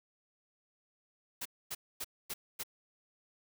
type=noise bursts; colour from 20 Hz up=white; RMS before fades=-39 dBFS; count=5; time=1.41-2.635 s; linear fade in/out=10 ms; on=45 ms; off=250 ms; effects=none